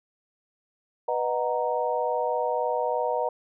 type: chord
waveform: sine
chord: B major seventh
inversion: none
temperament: equal with one note detuned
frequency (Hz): 493.9 / 617.2 / 740 / 932.3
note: B4 / D#5 / F#5 / A#5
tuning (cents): 0 / -14 / 0 / 0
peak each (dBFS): -28 / -29 / -31 / -29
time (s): 1.08-3.29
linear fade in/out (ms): 5
effects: none